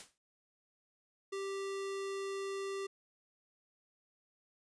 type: noise with exponential decay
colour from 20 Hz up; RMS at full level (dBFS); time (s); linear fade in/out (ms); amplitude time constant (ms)
white; -47; 0-0.18; 0; 37
type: tone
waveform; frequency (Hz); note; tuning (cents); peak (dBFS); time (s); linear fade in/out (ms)
square; 392; G4; 0; -38; 1.32-2.87; 10
effects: resampled to 22050 Hz